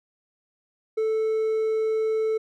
triangle tone with hard clipping, 439.5 Hz, A4, 2 cents flat, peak -22 dBFS, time 0.97-2.38 s, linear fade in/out 10 ms, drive 5 dB, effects none

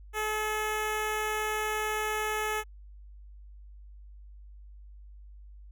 10% pulse tone with notch filter, 428.8 Hz, A4, 45 cents flat, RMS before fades -31 dBFS, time 0.13-2.64 s, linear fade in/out 50 ms, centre 4900 Hz, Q 1.7, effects added 50 Hz sine -46 dBFS peak until 5.71 s

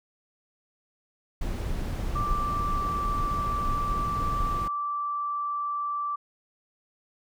brown noise, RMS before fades -30 dBFS, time 1.41-4.68 s, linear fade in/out 5 ms
sine tone with pitch glide, 1174.7 to 1166.6 Hz, D6 to D6, 0 to -12 cents, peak -27 dBFS, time 2.15-6.16 s, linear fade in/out 10 ms, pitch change -12 cents, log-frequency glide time 2.3-2.93 s
effects none

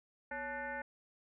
sine tone with frequency modulation, 1174.7 Hz, D6, in tune, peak -38 dBFS, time 0.31-0.82 s, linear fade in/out 5 ms, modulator 309 Hz, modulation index 2.5, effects none

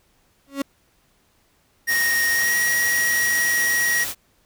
35% pulse tone with exponential growth, 276.9 Hz, C#4, 2 cents flat, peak -17 dBFS, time 0.47-0.62 s, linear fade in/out 5 ms, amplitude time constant 32 ms
square tone with pitch glide, 1864.7 to 1900.6 Hz, A#6 to A#6, 0 to +33 cents, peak -19 dBFS, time 1.87-4.05 s, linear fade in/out 20 ms, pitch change +33 cents, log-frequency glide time 2.34-2.54 s
white noise, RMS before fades -28 dBFS, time 1.87-4.15 s, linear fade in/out 50 ms
effects pink hiss -62 dBFS RMS until 4.45 s

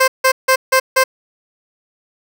15% pulse tone bursts, 523.3 Hz, C5, in tune, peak -3 dBFS, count 5, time 0-1.04 s, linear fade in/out 10 ms, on 80 ms, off 160 ms, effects none

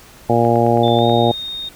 harmonic tone, 117.5 Hz, A#2, 14 cents sharp, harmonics 1 / 2 / 3 / 4 / 5 / 6 / 7, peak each -19 / -19 / -19 / -19 / -19 / -19 / -19 dBFS, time 0.29-1.32 s, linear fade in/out 10 ms
click train, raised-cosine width 0.5 ms, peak -20 dBFS, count 7, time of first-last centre 0.45-1.096 s, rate 9.29 Hz
sine tone with pitch glide, 3547 to 3698 Hz, A7 to A#7, +13 to -15 cents, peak -24 dBFS, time 0.83-1.69 s, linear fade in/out 5 ms, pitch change +72 cents, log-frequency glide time 0.97-1.05 s
effects pink hiss -43 dBFS RMS until 1.75 s

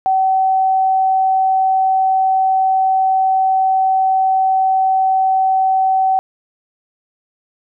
sine tone, 762 Hz, G5, 49 cents flat, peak -11 dBFS, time 0.06-6.19 s, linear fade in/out 0 ms, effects none

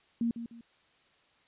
sine tone with echo, 233.1 Hz, A#3, in tune, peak -26 dBFS, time 0.21-0.31 s, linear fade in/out 2 ms, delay 150 ms, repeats 2, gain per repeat -10 dB, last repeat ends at 0.61 s, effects white hiss -66 dBFS RMS until 1.47 s + resampled to 8000 Hz

